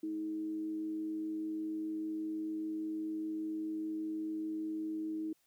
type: tone with frequency modulation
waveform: sine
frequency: 316.4 Hz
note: D#4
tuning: 29 cents sharp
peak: -35 dBFS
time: 0.03-5.33 s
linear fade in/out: 5 ms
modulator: 105 Hz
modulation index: 0.22
effects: white hiss -74 dBFS RMS until 5.46 s